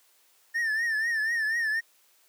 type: tone with vibrato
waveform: triangle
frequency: 1801 Hz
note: A6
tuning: 40 cents sharp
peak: -23 dBFS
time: 0.54-1.81 s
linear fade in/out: 20 ms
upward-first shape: triangle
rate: 4.1 Hz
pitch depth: 100 cents each way
effects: white hiss -63 dBFS RMS until 2.28 s + high-pass 400 Hz 12 dB/octave